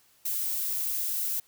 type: noise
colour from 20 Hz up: violet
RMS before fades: -30 dBFS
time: 0.25-1.4 s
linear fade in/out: 5 ms
effects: white hiss -63 dBFS RMS until 1.47 s